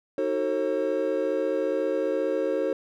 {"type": "chord", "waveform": "triangle", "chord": "D# diminished seventh", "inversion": "none", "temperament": "just", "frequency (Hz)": [311.1, 373.4, 448, 537.6], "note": ["D#4", "F#4", "A4", "C5"], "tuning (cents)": [0, 16, 31, 47], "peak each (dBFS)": [-29, -29, -27, -25], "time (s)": [0.18, 2.73], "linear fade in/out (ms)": 2, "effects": []}